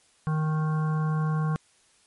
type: harmonic tone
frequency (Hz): 155.56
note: D#3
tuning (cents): 0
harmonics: 1 / 3 / 5 / 7 / 9 / 10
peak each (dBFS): -23 / -40 / -40 / -36 / -43 / -47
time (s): 0.27-1.56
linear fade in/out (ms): 0
effects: white hiss -62 dBFS RMS until 2.06 s + MP3 48 kbps